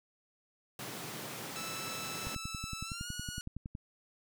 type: high-pass noise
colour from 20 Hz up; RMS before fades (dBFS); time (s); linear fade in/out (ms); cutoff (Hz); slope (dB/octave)
pink; -43; 0.79-2.35; 2; 110; 48
type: tone with pitch glide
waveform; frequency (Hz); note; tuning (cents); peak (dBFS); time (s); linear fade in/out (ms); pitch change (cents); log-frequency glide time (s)
10% pulse; 1317 to 1452.9; E6 to F#6; -2 to -32; -32; 1.56-3.41; 0; +170; 2.84-3.09
type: click train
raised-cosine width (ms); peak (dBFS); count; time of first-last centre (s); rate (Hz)
5; -28; 17; 2.27-3.751; 10.8
effects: none